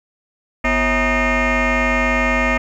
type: tone with frequency modulation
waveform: sine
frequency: 941 Hz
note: A#5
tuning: 16 cents sharp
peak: -12 dBFS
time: 0.64-2.58 s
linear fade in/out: 10 ms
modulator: 297 Hz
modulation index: 4.9
effects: tanh soft clip ceiling -12 dBFS + 9-bit

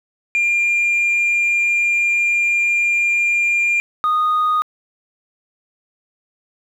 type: tone pair in turn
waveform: sine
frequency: 2398 / 1237.7 Hz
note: D7 / D#6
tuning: +36 / -9 cents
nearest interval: major seventh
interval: 1145 cents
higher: first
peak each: -12 dBFS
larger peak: neither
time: 0.35-3.8 / 4.04-4.62 s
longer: first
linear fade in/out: 0 ms
effects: tanh soft clip ceiling -12 dBFS + 8-bit

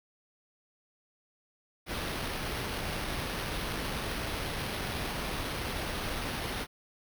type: noise with sample-and-hold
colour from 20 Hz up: pink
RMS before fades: -35 dBFS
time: 1.86-6.67 s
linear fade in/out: 50 ms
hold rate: 7350 Hz
effects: none

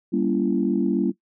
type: chord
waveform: sine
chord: G diminished seventh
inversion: none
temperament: just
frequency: 196 / 235.2 / 282.2 / 338.7 Hz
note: G3 / Bb3 / Db4 / Fb4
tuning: 0 / +16 / +31 / +47 cents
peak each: -24 dBFS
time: 0.12-1.12 s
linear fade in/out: 20 ms
effects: noise-tail reverb RT60 0.1 s tail -18 dB re dry + tanh soft clip ceiling -8 dBFS

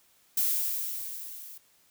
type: noise with level ramp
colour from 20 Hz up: violet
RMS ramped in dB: -25 to -46 dBFS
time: 0.37-1.58 s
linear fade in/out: 5 ms
effects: white hiss -64 dBFS RMS until 1.9 s

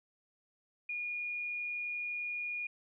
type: tone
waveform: sine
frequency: 2437 Hz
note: D#7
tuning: 37 cents flat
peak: -35 dBFS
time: 0.89-2.67 s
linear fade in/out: 5 ms
effects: none

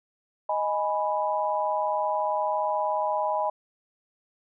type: chord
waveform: sine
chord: G# minor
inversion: second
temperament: equal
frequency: 622.3 / 830.6 / 987.8 Hz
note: D#5 / G#5 / B5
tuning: 0 / 0 / 0 cents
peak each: -28 dBFS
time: 0.49-3.5 s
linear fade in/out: 5 ms
effects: none

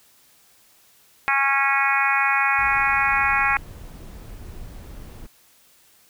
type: harmonic tone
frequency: 275 Hz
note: C#4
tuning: 14 cents flat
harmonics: 3 / 4 / 5 / 6 / 7 / 8 / 9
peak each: -25 / -25 / -25 / -25 / -25 / -25 / -25 dBFS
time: 1.28-3.57 s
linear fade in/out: 0 ms
type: noise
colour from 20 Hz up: brown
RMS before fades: -38 dBFS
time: 2.58-5.27 s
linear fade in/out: 10 ms
effects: white hiss -56 dBFS RMS until 6.09 s

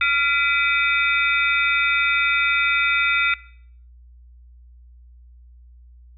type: tone cluster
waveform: sine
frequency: 1390 / 2004 / 2316 / 2528 / 3620 Hz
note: F6 / B6 / D7 / D#7 / A7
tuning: -9 / +25 / -25 / +27 / +48 cents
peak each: -21 / -24 / -22 / -22 / -28 dBFS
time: 0.01-3.34 s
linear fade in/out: 2 ms
effects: noise-tail reverb RT60 0.6 s tail -21 dB re dry + added 60 Hz sine -44 dBFS peak until 6.17 s

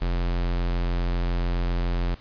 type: tone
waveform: square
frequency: 43.65 Hz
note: F1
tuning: in tune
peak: -23 dBFS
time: 0.01-2.15 s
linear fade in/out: 10 ms
effects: pink hiss -51 dBFS RMS until 2.2 s + resampled to 11025 Hz

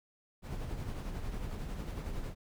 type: noise with tremolo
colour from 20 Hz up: brown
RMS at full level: -37 dBFS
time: 0.42-2.35 s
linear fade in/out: 50 ms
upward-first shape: sine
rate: 11 Hz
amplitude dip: 40%
effects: none

